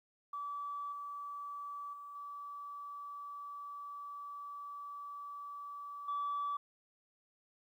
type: tone with level steps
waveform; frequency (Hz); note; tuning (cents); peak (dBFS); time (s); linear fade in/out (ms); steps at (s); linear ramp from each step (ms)
sine; 1152; D6; -34; -38 / -41 / -46 / -43 / -33; 0.33-6.57; 5; 0.92 / 1.93 / 2.15 / 6.08; 5
effects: tanh soft clip ceiling -31 dBFS + 12-bit